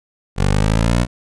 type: exponential sweep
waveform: 15% pulse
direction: up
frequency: 47 to 61.74 Hz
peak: -7 dBFS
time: 0.36-1.07 s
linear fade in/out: 50 ms
effects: resampled to 24000 Hz